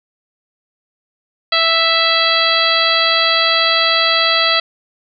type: harmonic tone with a mistuned harmonic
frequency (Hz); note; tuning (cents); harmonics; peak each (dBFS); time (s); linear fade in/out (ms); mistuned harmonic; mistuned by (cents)
659.3; E5; 0; 1 / 2 / 3 / 4 / 5 / 6 / 7; -21 / -18 / -19 / -21 / -18 / -18 / -20; 1.52-4.6; 5; 6; +20
effects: none